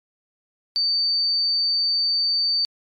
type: tone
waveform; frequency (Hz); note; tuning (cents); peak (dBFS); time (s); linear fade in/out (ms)
sine; 4586; D8; -42; -18; 0.76-2.65; 0
effects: MP3 96 kbps